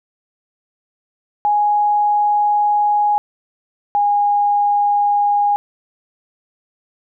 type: tone pair in turn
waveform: sine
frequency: 830.6 / 820.1 Hz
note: G#5 / G#5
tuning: 0 / -22 cents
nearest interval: unison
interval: 22 cents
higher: first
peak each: -12 dBFS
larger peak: neither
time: 1.45-3.18 / 3.95-5.56 s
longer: first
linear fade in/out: 0 ms
effects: none